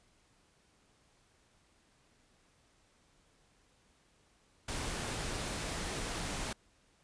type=noise; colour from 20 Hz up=pink; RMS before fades=-38 dBFS; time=4.68-6.53 s; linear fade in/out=5 ms; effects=pink hiss -69 dBFS RMS until 7.03 s + resampled to 22050 Hz